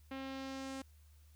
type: tone with low-pass filter sweep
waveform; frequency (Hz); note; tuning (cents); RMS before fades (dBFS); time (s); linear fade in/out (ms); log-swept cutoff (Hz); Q
sawtooth; 267.7; C4; +40; -44; 0.11-0.82; 5; 2900 to 9000; 1.3
effects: added 75 Hz sine -59 dBFS peak until 1.35 s + white hiss -72 dBFS RMS until 1.35 s